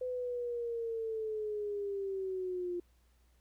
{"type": "linear sweep", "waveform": "sine", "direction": "down", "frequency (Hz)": [507, 349.2], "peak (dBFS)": -34, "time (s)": [0.01, 2.8], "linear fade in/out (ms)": 5, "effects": ["added 60 Hz sine -65 dBFS peak until 3.4 s", "pink hiss -74 dBFS RMS until 3.4 s"]}